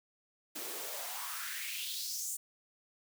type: noise with high-pass filter sweep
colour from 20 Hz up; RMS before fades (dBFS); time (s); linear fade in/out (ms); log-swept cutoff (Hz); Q
white; -40; 0.55-2.37; 10; 280 to 8300; 3.6
effects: none